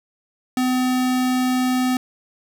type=tone; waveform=square; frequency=254 Hz; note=B3; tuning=49 cents sharp; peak=-18 dBFS; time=0.57-1.97 s; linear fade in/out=2 ms; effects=none